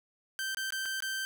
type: tone with dropouts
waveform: sawtooth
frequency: 1558 Hz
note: G6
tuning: 11 cents flat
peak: -29 dBFS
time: 0.39-1.25 s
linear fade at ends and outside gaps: 0 ms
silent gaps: 0.547-0.571 / 0.705-0.723 / 0.855-0.858 / 1.004-1.023 s
effects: none